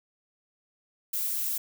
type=noise; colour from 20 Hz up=violet; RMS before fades=-30 dBFS; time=1.13-1.58 s; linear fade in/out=5 ms; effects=none